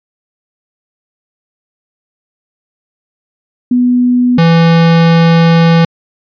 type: tone pair in turn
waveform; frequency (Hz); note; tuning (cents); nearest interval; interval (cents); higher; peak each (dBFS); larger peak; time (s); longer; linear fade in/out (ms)
sine / square; 246.9 / 166.27; B3 / E3; 0 / +15; perfect fifth; 685; first; -6 / -5; second; 3.71-4.38 / 4.38-5.85; second; 5
effects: resampled to 11025 Hz